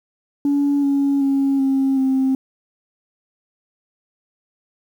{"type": "tone with pitch steps", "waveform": "sine", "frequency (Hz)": [284.4, 279.4, 274.4, 269.5, 264.7], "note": ["C#4", "C#4", "C#4", "C#4", "C4"], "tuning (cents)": [45, 14, -17, -49, 20], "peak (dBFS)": -13, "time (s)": [0.45, 2.35], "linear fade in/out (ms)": 2, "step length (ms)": 380, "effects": ["tanh soft clip ceiling -12 dBFS", "8-bit"]}